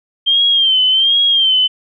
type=tone with vibrato; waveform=sine; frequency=3160 Hz; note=G7; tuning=13 cents sharp; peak=-9 dBFS; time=0.26-1.68 s; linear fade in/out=20 ms; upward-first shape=sine; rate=1.3 Hz; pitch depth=76 cents each way; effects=none